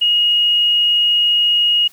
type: tone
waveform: sine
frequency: 2877 Hz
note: F#7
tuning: 49 cents flat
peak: -11 dBFS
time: 0.01-1.88 s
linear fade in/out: 10 ms
effects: white hiss -48 dBFS RMS until 1.92 s